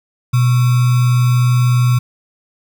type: tone with sample-and-hold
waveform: sine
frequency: 123.47 Hz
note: B2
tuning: in tune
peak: -9 dBFS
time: 0.33-1.99 s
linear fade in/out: 10 ms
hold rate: 1225 Hz
effects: none